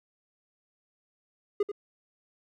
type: tone with echo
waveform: triangle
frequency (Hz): 409.2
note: G#4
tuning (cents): -26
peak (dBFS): -20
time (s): 1.6-1.63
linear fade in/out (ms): 5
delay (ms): 87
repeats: 1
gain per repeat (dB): -9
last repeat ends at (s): 1.717
effects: none